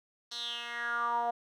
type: tone with band-pass filter sweep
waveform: 10% pulse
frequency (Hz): 237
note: A#3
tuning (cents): +29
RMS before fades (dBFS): -34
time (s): 0.31-1.31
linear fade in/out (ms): 10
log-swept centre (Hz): 4600 to 720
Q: 6.1
effects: none